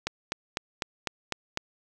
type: click train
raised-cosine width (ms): 0.2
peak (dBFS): -11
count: 7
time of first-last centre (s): 0.07-1.574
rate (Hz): 3.99
effects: none